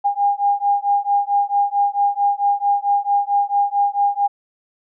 sine beating tone pair, 807 / 811.5 Hz, G#5 / G#5, -50 / -40 cents, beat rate 4.5 Hz, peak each -18 dBFS, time 0.04-4.28 s, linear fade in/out 20 ms, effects none

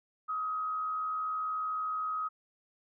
sine tone with frequency modulation, 1264 Hz, D#6, 27 cents sharp, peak -31 dBFS, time 0.28-2.29 s, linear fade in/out 20 ms, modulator 79.3 Hz, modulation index 0.37, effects none

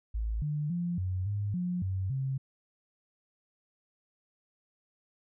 sine tone with pitch steps, 54.7 / 149 / 173.9 / 92.5 / 102.2 / 178.5 / 94.7 / 133.8 Hz, A1 / D3 / F3 / F#2 / G#2 / F3 / F#2 / C3, -9 / +25 / -7 / 0 / -27 / +38 / +41 / +39 cents, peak -29 dBFS, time 0.14-2.38 s, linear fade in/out 10 ms, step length 280 ms, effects none

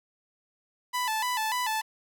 sawtooth tone with vibrato, 932.3 Hz, A#5, in tune, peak -23 dBFS, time 0.93-1.82 s, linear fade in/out 20 ms, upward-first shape square, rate 3.4 Hz, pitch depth 110 cents each way, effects none

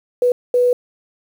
sine tone bursts at uneven times, 492.3 Hz, B4, 6 cents flat, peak -11 dBFS, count 2, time 0.22-0.32 / 0.54-0.73 s, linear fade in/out 2 ms, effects 7-bit

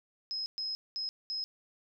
sine tone bursts at uneven times, 5120 Hz, D#8, 49 cents sharp, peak -33 dBFS, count 4, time 0.31-0.46 / 0.58-0.75 / 0.96-1.09 / 1.3-1.44 s, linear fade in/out 0 ms, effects none

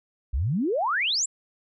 sine exponential sweep, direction up, 55 to 7980 Hz, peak -22 dBFS, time 0.33-1.26 s, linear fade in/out 10 ms, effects none

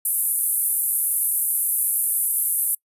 white band-pass noise, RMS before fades -22 dBFS, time 0.05-2.75 s, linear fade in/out 5 ms, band 9700 to 13000 Hz, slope 48 dB/octave, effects noise-tail reverb RT60 0.1 s tail -26 dB re dry + resampled to 32000 Hz

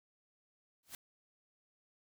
white noise with exponential growth, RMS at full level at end -42 dBFS, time 0.83-0.95 s, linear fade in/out 1 ms, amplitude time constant 24 ms, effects none

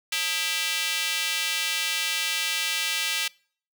square tone with high-pass filter, 180 Hz, F#3, 47 cents flat, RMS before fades -27 dBFS, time 0.12-3.28 s, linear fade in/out 5 ms, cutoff 2700 Hz, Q 1.6, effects noise-tail reverb RT60 0.5 s tail -25 dB re dry

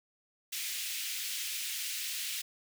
pink high-pass noise, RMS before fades -37 dBFS, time 0.52-2.42 s, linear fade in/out 10 ms, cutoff 2300 Hz, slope 24 dB/octave, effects none

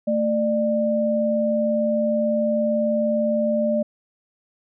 sine tone pair together, 223.6 / 597 Hz, A3 / D5, +28 / +28 cents, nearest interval octave + perfect fourth, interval 1700 cents, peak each -22 / -20 dBFS, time 0.07-3.83 s, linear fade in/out 10 ms, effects none

